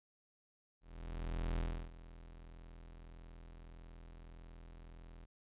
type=tone with ADSR envelope; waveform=40% pulse; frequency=41.65 Hz; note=E1; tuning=19 cents sharp; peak=-33 dBFS; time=0.81-5.26 s; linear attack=770 ms; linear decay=320 ms; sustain=-18 dB; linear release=17 ms; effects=resampled to 8000 Hz